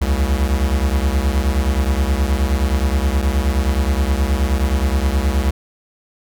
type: beating tone pair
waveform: square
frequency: 65.41 / 74.91 Hz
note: C2 / D2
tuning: 0 / +35 cents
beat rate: 9.5 Hz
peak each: -17 / -20 dBFS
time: 0.01-5.51 s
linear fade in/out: 10 ms
effects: none